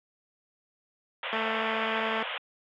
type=band-pass noise; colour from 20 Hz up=white; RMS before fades=-35 dBFS; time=1.23-2.38 s; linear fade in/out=2 ms; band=460 to 3400 Hz; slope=96 dB/octave
type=click train; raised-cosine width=0.5 ms; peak=-16 dBFS; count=200; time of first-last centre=1.33-2.226 s; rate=222 Hz
effects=high-pass 200 Hz 12 dB/octave